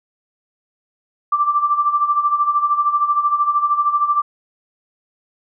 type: tone with tremolo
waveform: sine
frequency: 1174.7 Hz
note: D6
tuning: in tune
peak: -11 dBFS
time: 1.32-4.22 s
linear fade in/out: 5 ms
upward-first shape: sine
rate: 13 Hz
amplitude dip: 70%
effects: none